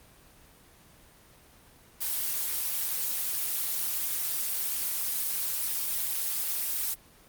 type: noise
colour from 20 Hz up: blue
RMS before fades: -30 dBFS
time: 2-6.95 s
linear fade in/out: 20 ms
effects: pink hiss -56 dBFS RMS until 7.28 s + Opus 24 kbps